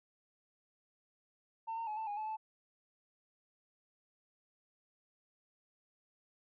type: tone with pitch steps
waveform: sine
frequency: 902 / 914 / 852 / 884 / 822 / 864 / 873 Hz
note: A5 / A#5 / G#5 / A5 / G#5 / A5 / A5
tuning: +43 / -34 / +44 / +8 / -18 / -32 / -14 cents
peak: -35 dBFS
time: 1.67-2.37 s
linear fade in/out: 20 ms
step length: 100 ms
effects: tanh soft clip ceiling -35 dBFS